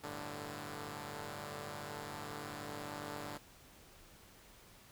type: chord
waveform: 5% pulse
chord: G suspended second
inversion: none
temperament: equal with one note detuned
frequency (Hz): 98 / 110.77 / 146.83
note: G2 / A2 / D3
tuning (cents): 0 / +12 / 0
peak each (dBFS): -38 / -38 / -34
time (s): 0.03-3.38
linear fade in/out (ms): 10
effects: pink hiss -60 dBFS RMS until 4.91 s